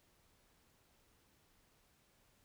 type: silence
effects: pink hiss -72 dBFS RMS until 2.44 s